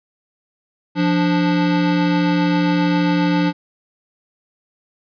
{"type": "tone pair together", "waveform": "square", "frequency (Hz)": [174.61, 293.5], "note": ["F3", "D4"], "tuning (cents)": [0, -1], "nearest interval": "major sixth", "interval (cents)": 899, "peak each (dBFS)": -18, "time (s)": [0.95, 3.53], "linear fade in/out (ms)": 50, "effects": ["resampled to 11025 Hz"]}